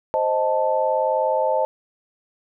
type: chord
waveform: sine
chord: A diminished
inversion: first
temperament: equal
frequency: 523.3 / 622.3 / 880 Hz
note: C5 / Eb5 / A5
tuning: 0 / 0 / 0 cents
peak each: -22 dBFS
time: 0.14-1.65 s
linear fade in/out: 0 ms
effects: none